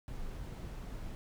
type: noise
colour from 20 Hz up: brown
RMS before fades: -42 dBFS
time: 0.08-1.15 s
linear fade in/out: 0 ms
effects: none